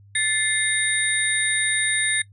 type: tone cluster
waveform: sine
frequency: 1753 / 2100 / 3719 / 9100 Hz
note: A6 / C7 / A#7 / C#9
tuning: -7 / +6 / -5 / +44 cents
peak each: -25 dBFS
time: 0.15-2.22 s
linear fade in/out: 5 ms
effects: noise-tail reverb RT60 0.1 s tail -20 dB re dry + added 100 Hz sine -47 dBFS peak until 2.32 s